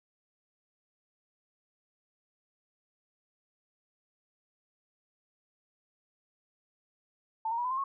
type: tone with pitch steps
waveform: sine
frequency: 889 / 926.8 / 966.1 / 1007.1 / 1049.9 / 1094.5 Hz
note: A5 / A#5 / B5 / B5 / C6 / C#6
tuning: +18 / -10 / -38 / +34 / +6 / -22 cents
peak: -29 dBFS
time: 7.45-7.84 s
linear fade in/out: 5 ms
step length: 65 ms
effects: none